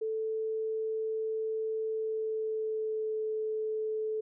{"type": "tone with pitch glide", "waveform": "sine", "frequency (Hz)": [440, 434.7], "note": ["A4", "A4"], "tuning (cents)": [0, -21], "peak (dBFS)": -30, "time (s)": [0.01, 4.21], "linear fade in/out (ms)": 10, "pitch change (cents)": -21, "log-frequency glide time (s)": [1.9, 3.2], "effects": []}